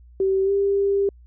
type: tone with pitch glide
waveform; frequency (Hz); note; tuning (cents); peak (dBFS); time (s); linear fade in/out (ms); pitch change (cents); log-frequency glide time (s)
sine; 384.8 to 397.7; G4 to G4; -32 to +25; -17; 0.2-1.09; 2; +57; 0.44-0.51
effects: added 60 Hz sine -45 dBFS peak until 1.26 s

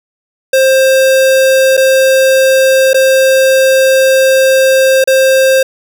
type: tone with dropouts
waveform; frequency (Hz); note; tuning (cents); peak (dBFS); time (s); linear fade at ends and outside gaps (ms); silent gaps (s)
square; 529; C5; +19; -6; 0.53-5.63; 5; 1.769-1.775 / 2.933-2.943 / 5.041-5.074
effects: none

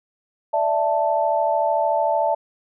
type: chord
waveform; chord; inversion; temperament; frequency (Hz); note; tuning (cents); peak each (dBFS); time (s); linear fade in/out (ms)
sine; D suspended second; none; just; 587.3 / 660.7 / 881; D5 / E5 / A5; 0 / +4 / +2; -23 / -21 / -21; 0.53-2.35; 10
effects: none

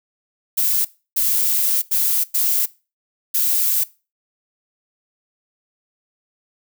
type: noise bursts at uneven times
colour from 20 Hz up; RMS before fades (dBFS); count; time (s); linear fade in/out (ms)
violet; -18; 5; 0.57-0.85 / 1.16-1.82 / 1.91-2.24 / 2.34-2.66 / 3.34-3.84; 10
effects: noise-tail reverb RT60 0.3 s tail -20 dB re dry

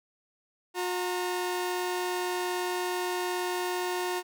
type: tone pair together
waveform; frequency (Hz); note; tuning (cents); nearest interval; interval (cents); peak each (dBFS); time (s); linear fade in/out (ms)
sawtooth; 360.1 / 919; F#4 / A#5; -47 / -25; octave + major third; 1622; -26 / -31; 0.74-4.23; 50
effects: none

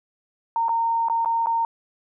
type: tone with dropouts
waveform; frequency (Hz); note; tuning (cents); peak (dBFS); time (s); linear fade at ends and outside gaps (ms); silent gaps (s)
sine; 919; A#5; -25; -19; 0.56-1.65; 1; 0.684-0.692 / 1.085-1.098 / 1.248-1.258 / 1.46-1.469
effects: none

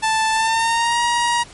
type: tone with pitch glide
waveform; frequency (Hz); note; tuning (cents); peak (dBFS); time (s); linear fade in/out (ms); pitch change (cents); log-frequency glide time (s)
sawtooth; 881 to 949.7; A5 to A#5; +2 to +32; -12; 0.02-1.44; 20; +130; 0.32-1.01
effects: pink hiss -42 dBFS RMS until 1.53 s + MP3 48 kbps

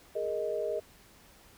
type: chord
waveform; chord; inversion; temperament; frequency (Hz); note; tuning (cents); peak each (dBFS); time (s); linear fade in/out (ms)
sine; Ab suspended second; none; equal; 415.3 / 466.2 / 622.3; Ab4 / Bb4 / Eb5; 0 / 0 / 0; -35 / -35 / -33; 0.15-0.8; 10
effects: pink hiss -58 dBFS RMS until 1.57 s

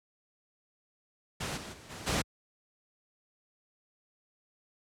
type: noise with level steps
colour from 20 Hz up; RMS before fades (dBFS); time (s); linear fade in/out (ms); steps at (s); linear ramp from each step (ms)
pink; -35 / -43 / -51 / -43 / -29; 1.4-2.22; 10; 1.56 / 1.72 / 1.89 / 2.06; 20
effects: high-pass 60 Hz 12 dB/octave + low-pass 9000 Hz 12 dB/octave

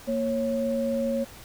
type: tone pair together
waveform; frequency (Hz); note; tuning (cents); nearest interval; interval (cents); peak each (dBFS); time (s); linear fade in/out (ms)
sine; 232.3 / 549; A#3 / C#5; -6 / -17; octave + minor third; 1489; -27 / -26; 0.07-1.25; 20
effects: pink hiss -46 dBFS RMS until 1.44 s

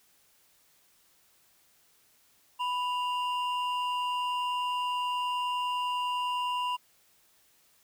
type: tone pair together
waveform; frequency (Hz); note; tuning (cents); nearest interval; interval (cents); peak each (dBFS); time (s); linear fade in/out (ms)
triangle; 989.9 / 2800; B5 / F7; +4 / +4; octave + tritone; 1800; -27 / -35; 2.59-6.77; 20
effects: white hiss -65 dBFS RMS until 7.83 s

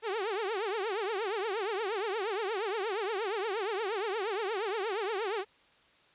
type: tone with vibrato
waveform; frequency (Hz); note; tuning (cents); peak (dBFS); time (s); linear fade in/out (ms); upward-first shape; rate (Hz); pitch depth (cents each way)
sawtooth; 414.9; G#4; -2; -27; 0.02-5.45; 50; triangle; 8.5; 240
effects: white hiss -63 dBFS RMS until 6.14 s + resampled to 8000 Hz

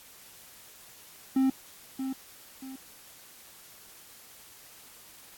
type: tone with echo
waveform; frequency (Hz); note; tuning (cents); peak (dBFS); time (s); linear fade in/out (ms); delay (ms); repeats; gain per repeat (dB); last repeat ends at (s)
triangle; 264.8; C4; +21; -19; 1.36-1.5; 5; 630; 2; -9; 2.76
effects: white hiss -52 dBFS RMS until 5.37 s + AAC 64 kbps

